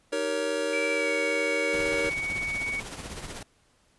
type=chord; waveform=square; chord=Eb dominant seventh; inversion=none; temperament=just; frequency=311.1 / 388.9 / 466.7 / 560 Hz; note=Eb4 / G4 / Bb4 / Db5; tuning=0 / -14 / +2 / +18 cents; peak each=-35 / -37 / -31 / -31 dBFS; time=0.12-2.1 s; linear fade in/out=10 ms
type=tone with pitch glide; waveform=sine; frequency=2320 to 2238 Hz; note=D7 to C#7; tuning=-22 to +16 cents; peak=-28 dBFS; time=0.73-2.8 s; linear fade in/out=2 ms; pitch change=-62 cents; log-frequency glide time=0.94-1.11 s
type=noise with tremolo; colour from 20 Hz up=pink; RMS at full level=-36 dBFS; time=1.73-3.43 s; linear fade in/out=5 ms; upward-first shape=triangle; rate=16 Hz; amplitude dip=60%
effects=pink hiss -65 dBFS RMS until 3.98 s + resampled to 24000 Hz